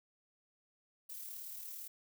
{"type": "noise with amplitude modulation", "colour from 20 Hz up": "violet", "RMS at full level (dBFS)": -45, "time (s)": [1.09, 1.88], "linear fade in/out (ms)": 10, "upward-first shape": "sine", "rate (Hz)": 37.4, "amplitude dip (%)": 35, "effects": []}